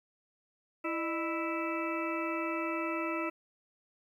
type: harmonic tone with a mistuned harmonic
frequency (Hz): 329.6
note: E4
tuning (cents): 0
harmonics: 1 / 2 / 3 / 4 / 6 / 7 / 8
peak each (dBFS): -35 / -39 / -42 / -38 / -44 / -45 / -41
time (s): 0.84-3.3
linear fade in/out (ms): 10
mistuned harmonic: 2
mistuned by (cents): -130
effects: 11-bit